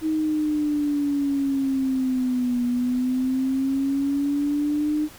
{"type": "linear two-way sweep", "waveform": "sine", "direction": "down then up", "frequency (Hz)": [316.2, 242.7, 305.2], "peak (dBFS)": -20, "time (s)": [0.01, 5.09], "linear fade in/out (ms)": 50, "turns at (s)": 2.64, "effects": ["pink hiss -45 dBFS RMS until 5.18 s"]}